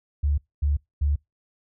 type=tone bursts; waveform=sine; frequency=72.4 Hz; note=D2; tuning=24 cents flat; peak=-19 dBFS; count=3; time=0.23-1.16 s; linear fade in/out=10 ms; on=150 ms; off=240 ms; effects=noise-tail reverb RT60 0.2 s tail -26 dB re dry